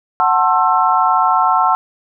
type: chord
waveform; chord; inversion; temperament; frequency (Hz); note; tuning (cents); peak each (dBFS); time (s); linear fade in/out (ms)
sine; F# half-diminished seventh; none; just; 740 / 888 / 1065.6 / 1332; F#5 / A5 / C6 / E6; 0 / +16 / +31 / +18; -16; 0.2-1.75; 0
effects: none